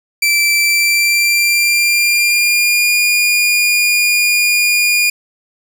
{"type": "tone with pitch glide", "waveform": "sawtooth", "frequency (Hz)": [2334, 2430], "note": ["D7", "D#7"], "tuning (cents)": [-11, -42], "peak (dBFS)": -7, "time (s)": [0.22, 5.1], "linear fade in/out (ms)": 5, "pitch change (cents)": 69, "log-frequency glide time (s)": [0.6, 2.99], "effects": []}